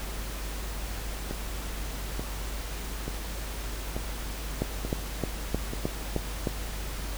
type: two click trains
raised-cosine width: 2 ms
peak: -19 / -13 dBFS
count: 6 / 7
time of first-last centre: 1.31-5.735 / 4.62-6.472 s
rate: 1.13 / 3.24 Hz
effects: added 50 Hz sine -34 dBFS peak until 7.17 s + pink hiss -39 dBFS RMS until 7.17 s